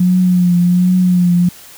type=tone with vibrato; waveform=sine; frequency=179.2 Hz; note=F3; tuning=45 cents sharp; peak=-8 dBFS; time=0-1.49 s; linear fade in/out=5 ms; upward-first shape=triangle; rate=1.3 Hz; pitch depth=44 cents each way; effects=white hiss -38 dBFS RMS until 1.77 s